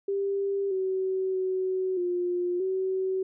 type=tone with pitch steps; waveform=sine; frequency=396 / 378 / 374.3 / 354.9 / 377.9 Hz; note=G4 / F#4 / F#4 / F4 / F#4; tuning=+18 / +37 / +20 / +28 / +37 cents; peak=-25 dBFS; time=0.08-3.23 s; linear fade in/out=5 ms; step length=630 ms; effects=none